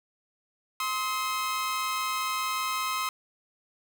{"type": "tone pair together", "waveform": "sawtooth", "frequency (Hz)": [1046.5, 1276.4], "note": ["C6", "D#6"], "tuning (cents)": [0, 44], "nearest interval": "minor third", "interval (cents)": 344, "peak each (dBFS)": -27, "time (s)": [0.8, 3.09], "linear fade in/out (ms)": 2, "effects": ["8-bit"]}